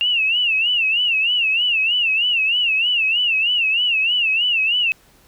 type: tone with vibrato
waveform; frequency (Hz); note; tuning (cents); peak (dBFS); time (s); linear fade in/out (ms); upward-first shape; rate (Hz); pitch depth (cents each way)
sine; 2756; F7; -24; -15; 0.01-4.92; 0; sine; 3.2; 140
effects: pink hiss -53 dBFS RMS until 5.27 s